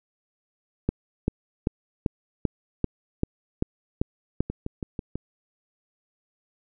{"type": "two click trains", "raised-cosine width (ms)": 3, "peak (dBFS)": [-9, -17], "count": [10, 5], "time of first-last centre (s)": [[0.89, 4.406], [4.5, 5.156]], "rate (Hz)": [2.56, 6.1], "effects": []}